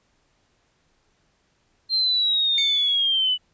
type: linear sweep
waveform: sine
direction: down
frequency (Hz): 4182 to 2960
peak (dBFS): -18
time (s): 1.89-3.38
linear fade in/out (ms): 50
type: tone with exponential decay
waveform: sawtooth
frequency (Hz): 2217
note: C#7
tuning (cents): 0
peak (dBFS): -21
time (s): 2.58-3.14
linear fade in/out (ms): 1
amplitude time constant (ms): 120
effects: pink hiss -66 dBFS RMS until 3.53 s + resampled to 16000 Hz